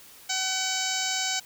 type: harmonic tone with a mistuned harmonic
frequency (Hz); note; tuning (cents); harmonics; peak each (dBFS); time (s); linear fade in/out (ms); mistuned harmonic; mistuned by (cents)
756; F#5; +37; 1 / 2 / 3 / 4 / 5 / 6 / 7 / 8 / 9 / 10; -35 / -35 / -35 / -35 / -35 / -35 / -35 / -35 / -35 / -35; 0.29-1.4; 10; 5; +37
effects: white hiss -50 dBFS RMS until 1.45 s